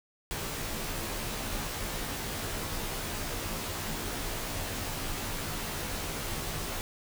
pink noise with comb filter, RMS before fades -35 dBFS, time 0.31-6.81 s, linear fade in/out 0 ms, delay 16 ms, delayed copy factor -0.95, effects none

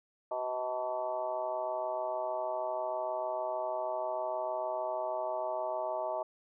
harmonic tone with a mistuned harmonic, 126.4 Hz, B2, 41 cents sharp, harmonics 3 / 4 / 5 / 6 / 7 / 8 / 9, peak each -45 / -46 / -34 / -46 / -38 / -46 / -44 dBFS, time 0.31-6.23 s, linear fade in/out 5 ms, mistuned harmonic 8, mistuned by -47 cents, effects none

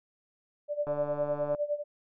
sine tone with tremolo, 588 Hz, D5, 2 cents sharp, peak -25 dBFS, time 0.68-1.84 s, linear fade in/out 50 ms, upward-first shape sine, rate 9.8 Hz, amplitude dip 85%
click train, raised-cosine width 1 ms, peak -25 dBFS, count 100, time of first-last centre 0.87-1.548 s, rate 146 Hz
effects none

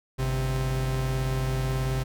45% pulse tone pair together, 49.71 / 130.81 Hz, G1 / C3, +25 / 0 cents, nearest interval octave + perfect fourth, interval 1675 cents, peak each -30 / -26 dBFS, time 0.18-2.04 s, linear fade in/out 20 ms, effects none

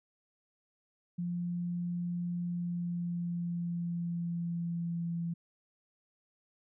sine tone with pitch glide, 174.61 to 169.15 Hz, F3 to E3, 0 to +45 cents, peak -32 dBFS, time 1.18-5.34 s, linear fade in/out 10 ms, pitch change -55 cents, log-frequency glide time 2.41-5.23 s, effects none

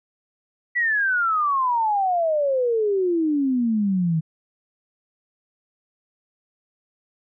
sine exponential sweep, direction down, 1975.5 to 155.56 Hz, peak -18 dBFS, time 0.75-4.21 s, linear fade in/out 20 ms, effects none

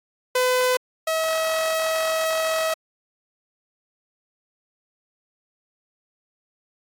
sawtooth tone pair in turn, 505 / 642 Hz, B4 / E5, +39 / -46 cents, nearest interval major third, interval 415 cents, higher second, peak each -14 / -17 dBFS, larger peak first, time 0.35-0.77 / 1.07-2.74 s, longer second, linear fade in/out 5 ms, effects AAC 64 kbps

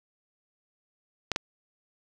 clicks, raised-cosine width 0.2 ms, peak -9 dBFS, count 2, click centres 1.317 / 1.361 s, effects none

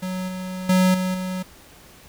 square tone with level steps, 185 Hz, F#3, in tune, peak -26 / -29 / -15 / -22 / -26 dBFS, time 0.02-1.43 s, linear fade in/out 10 ms, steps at 0.28 / 0.69 / 0.94 / 1.14 s, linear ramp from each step 5 ms, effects pink hiss -48 dBFS RMS until 2.08 s

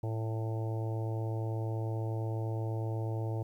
harmonic tone, 111.5 Hz, A2, 23 cents sharp, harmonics 1 / 3 / 4 / 5 / 6 / 7 / 8, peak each -32 / -42 / -44 / -46 / -48 / -49 / -50 dBFS, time 0.03-3.43 s, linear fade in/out 5 ms, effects 11-bit

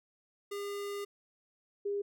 square / sine tone pair in turn, 404.6 / 404.6 Hz, G#4 / G#4, -45 / -45 cents, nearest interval unison, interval 0 cents, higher neither, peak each -37 / -31 dBFS, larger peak second, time 0.51-1.05 / 1.85-2.02 s, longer first, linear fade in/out 10 ms, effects none

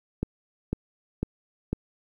click train, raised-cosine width 3 ms, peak -13 dBFS, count 4, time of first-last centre 0.23-1.73 s, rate 2 Hz, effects 9-bit

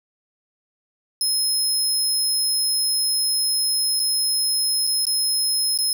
25% pulse tone with dropouts, 5150 Hz, E8, 41 cents flat, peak -14 dBFS, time 1.21-5.93 s, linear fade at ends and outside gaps 1 ms, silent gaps 3.995-3.999 / 4.869-4.873 / 5.053-5.068 / 5.776-5.787 s, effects none

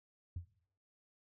sine tone with exponential decay, 87.31 Hz, F2, in tune, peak -35 dBFS, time 0.36-0.5 s, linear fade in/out 5 ms, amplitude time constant 30 ms, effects noise-tail reverb RT60 0.6 s tail -17 dB re dry + tanh soft clip ceiling -34 dBFS

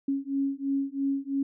sine beating tone pair, 273.9 / 276.9 Hz, C#4 / C#4, -21 / -2 cents, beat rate 3 Hz, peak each -29 dBFS, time 0.08-1.43 s, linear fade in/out 5 ms, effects none

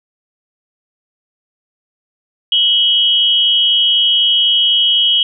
sine tone pair together, 2960 / 3248 Hz, F#7 / G#7, 0 / -39 cents, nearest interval major second, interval 161 cents, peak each -12 dBFS, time 2.52-5.23 s, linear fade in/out 2 ms, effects none

